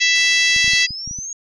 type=harmonic tone; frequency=661 Hz; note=E5; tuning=5 cents sharp; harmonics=3 / 4 / 5 / 6 / 7 / 8 / 9 / 10; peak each=-17 / -19 / -21 / -23 / -24 / -25 / -26 / -27 dBFS; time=0-0.87 s; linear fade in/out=20 ms
type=noise; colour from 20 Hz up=white; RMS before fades=-36 dBFS; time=0.15-0.84 s; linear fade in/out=5 ms
type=clicks; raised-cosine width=5 ms; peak=-22 dBFS; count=8; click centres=0.563 / 0.644 / 0.679 / 0.735 / 0.907 / 1.076 / 1.111 / 1.188 s
type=linear sweep; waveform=sine; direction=up; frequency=4214 to 6645 Hz; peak=-26 dBFS; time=0.71-1.33 s; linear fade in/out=2 ms
effects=resampled to 24000 Hz